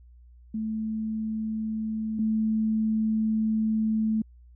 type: tone pair in turn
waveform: sine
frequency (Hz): 218.9 / 218.9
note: A3 / A3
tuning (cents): -9 / -9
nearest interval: unison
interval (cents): 0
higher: neither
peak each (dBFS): -27 / -22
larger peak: second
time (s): 0.54-2.19 / 2.19-4.22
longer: second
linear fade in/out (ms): 5
effects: added 60 Hz sine -49 dBFS peak until 4.55 s